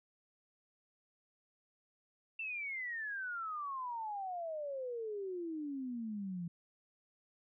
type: exponential sweep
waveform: sine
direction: down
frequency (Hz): 2703 to 167.3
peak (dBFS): -38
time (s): 2.39-6.48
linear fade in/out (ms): 5
effects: none